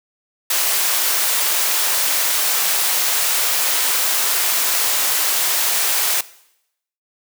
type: high-pass noise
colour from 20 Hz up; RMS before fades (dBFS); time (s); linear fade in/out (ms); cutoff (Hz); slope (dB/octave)
white; -18; 0.5-6.21; 5; 530; 12
effects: noise-tail reverb RT60 0.8 s tail -19 dB re dry